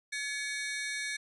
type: ring-modulated tone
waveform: sawtooth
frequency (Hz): 1975.5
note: B6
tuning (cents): 0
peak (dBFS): -27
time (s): 0.12-1.17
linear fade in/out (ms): 10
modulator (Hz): 269
effects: resampled to 24000 Hz